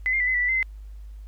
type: tone with pitch steps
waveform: sine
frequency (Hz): 2026 / 2113 / 1982 / 2038 / 1962 / 1973 / 2068 / 2056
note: B6 / C7 / B6 / C7 / B6 / B6 / C7 / C7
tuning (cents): +44 / +16 / +6 / -46 / -12 / -2 / -21 / -31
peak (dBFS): -20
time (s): 0.06-0.628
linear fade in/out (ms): 0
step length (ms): 71
effects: added 51 Hz sine -37 dBFS peak until 1.27 s + pink hiss -65 dBFS RMS until 1.27 s